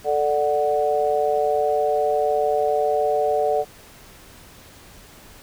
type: chord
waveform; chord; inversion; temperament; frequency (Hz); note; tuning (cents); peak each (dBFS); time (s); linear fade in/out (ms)
sine; D major; second; equal with one note detuned; 440 / 590.4 / 740; A4 / D5 / F#5; 0 / +9 / 0; -22; 0.04-3.65; 50
effects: pink hiss -46 dBFS RMS until 5.42 s